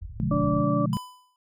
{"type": "low-pass noise", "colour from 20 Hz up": "white", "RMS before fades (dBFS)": -37, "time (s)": [0.01, 0.63], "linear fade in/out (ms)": 10, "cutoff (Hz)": 100, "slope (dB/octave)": 48}
{"type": "chord", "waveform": "sine", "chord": "B diminished seventh", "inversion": "none", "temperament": "just", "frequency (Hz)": [123.47, 148.16, 177.8, 213.4], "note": ["B2", "D3", "F3", "Ab3"], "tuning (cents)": [0, 16, 31, 47], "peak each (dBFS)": -29, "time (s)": [0.2, 0.97], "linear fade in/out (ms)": 0}
{"type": "harmonic tone", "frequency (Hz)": 290, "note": "D4", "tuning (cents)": -22, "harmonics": [1, 2, 4], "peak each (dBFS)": [-26, -28, -29], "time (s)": [0.31, 0.86], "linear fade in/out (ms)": 5}
{"type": "tone with exponential decay", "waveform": "square", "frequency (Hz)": 1000, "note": "B5", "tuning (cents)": 21, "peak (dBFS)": -30, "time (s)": [0.93, 1.36], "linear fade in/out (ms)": 1, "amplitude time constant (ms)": 93}
{"effects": []}